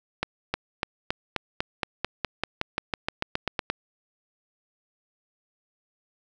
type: accelerating click train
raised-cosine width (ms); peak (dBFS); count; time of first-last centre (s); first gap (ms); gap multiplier
0.3; -9; 19; 0.23-3.7; 310; 0.94
effects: none